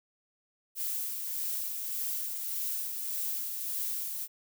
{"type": "noise with tremolo", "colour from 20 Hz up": "violet", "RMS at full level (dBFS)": -33, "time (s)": [0.75, 4.28], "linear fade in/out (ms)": 50, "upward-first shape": "sine", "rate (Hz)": 1.7, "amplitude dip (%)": 35, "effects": []}